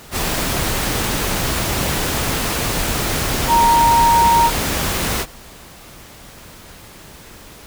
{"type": "tone in noise", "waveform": "sine", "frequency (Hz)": 932.3, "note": "A#5", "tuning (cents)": 0, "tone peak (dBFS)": -10, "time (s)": [3.47, 4.51], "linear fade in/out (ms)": 50, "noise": "pink", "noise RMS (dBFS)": -20, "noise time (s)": [0.11, 5.26], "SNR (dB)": 7, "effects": ["pink hiss -40 dBFS RMS until 7.66 s"]}